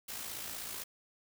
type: noise with amplitude modulation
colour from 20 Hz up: white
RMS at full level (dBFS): -40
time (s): 0.08-0.84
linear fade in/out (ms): 10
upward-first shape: sine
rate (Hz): 55.9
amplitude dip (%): 45
effects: none